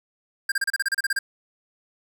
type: tone bursts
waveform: square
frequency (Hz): 1600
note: G6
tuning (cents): +35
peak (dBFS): -21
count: 12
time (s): 0.49-1.19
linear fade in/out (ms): 5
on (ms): 29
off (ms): 32
effects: none